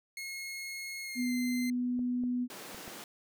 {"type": "tone with pitch glide", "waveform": "sawtooth", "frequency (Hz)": [2162, 2076], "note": ["C#7", "C7"], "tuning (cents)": [-44, -14], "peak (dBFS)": -35, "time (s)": [0.17, 1.7], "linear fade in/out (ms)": 2, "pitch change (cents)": -70, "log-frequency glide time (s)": [1.03, 1.34]}
{"type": "tone", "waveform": "sine", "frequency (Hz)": 246.9, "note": "B3", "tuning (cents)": 0, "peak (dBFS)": -29, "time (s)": [1.15, 2.48], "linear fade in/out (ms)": 50}
{"type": "clicks", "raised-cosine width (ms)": 2, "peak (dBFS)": -35, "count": 4, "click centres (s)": [1.992, 2.237, 2.746, 2.879]}
{"type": "high-pass noise", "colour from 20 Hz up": "pink", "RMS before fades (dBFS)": -46, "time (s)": [2.5, 3.04], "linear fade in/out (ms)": 2, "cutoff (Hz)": 190, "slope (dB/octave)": 24}
{"effects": []}